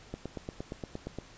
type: click train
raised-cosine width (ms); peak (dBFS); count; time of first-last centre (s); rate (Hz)
2; -23; 10; 0.14-1.187; 8.6
effects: pink hiss -54 dBFS RMS until 1.37 s + resampled to 16000 Hz